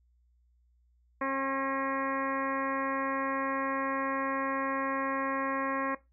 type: harmonic tone with a mistuned harmonic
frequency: 270 Hz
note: C#4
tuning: 45 cents flat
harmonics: 1 / 2 / 3 / 4 / 5 / 6 / 7 / 8 / 9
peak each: -35 / -34 / -43 / -33 / -45 / -41 / -40 / -45 / -49 dBFS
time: 1.21-5.95 s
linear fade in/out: 5 ms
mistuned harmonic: 6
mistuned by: +15 cents
effects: noise-tail reverb RT60 0.2 s tail -17 dB re dry + added 60 Hz sine -64 dBFS peak until 6.12 s